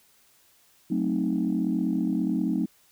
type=chord; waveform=sine; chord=F# diminished seventh; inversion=none; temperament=equal; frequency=185 / 220 / 261.6 / 311.1 Hz; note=F#3 / A3 / C4 / Eb4; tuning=0 / 0 / 0 / 0 cents; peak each=-28 dBFS; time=0.9-2.66 s; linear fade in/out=10 ms; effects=tanh soft clip ceiling -15 dBFS + white hiss -61 dBFS RMS until 2.91 s